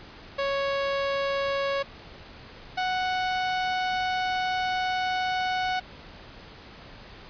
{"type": "tone pair in turn", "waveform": "sawtooth", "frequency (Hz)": [554.4, 740], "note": ["C#5", "F#5"], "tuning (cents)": [0, 0], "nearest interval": "perfect fourth", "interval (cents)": 500, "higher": "second", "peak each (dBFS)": -21, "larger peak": "neither", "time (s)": [[0.38, 1.83], [2.77, 5.8]], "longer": "second", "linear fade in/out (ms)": 10, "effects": ["pink hiss -46 dBFS RMS until 7.29 s", "resampled to 11025 Hz"]}